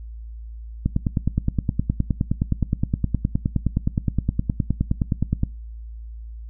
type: click train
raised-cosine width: 5 ms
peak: -7 dBFS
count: 45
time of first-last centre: 0.86-5.434 s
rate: 9.62 Hz
effects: noise-tail reverb RT60 0.3 s tail -22 dB re dry + added 56 Hz sine -33 dBFS peak until 6.49 s